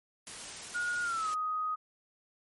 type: noise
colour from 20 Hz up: white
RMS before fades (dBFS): -43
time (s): 0.27-1.34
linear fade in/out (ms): 0
type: tone with pitch glide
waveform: sine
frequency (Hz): 1437 to 1251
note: F6 to D#6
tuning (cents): +49 to +9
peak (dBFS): -30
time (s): 0.74-1.76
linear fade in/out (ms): 20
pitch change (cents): -240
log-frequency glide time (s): 1.02-1.3
effects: MP3 48 kbps